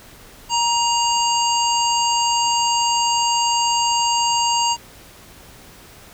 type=harmonic tone; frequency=940 Hz; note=A#5; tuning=14 cents sharp; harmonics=1 / 3 / 5 / 7 / 8; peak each=-18 / -23 / -25 / -26 / -27 dBFS; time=0.49-4.77 s; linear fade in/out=50 ms; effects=pink hiss -44 dBFS RMS until 6.13 s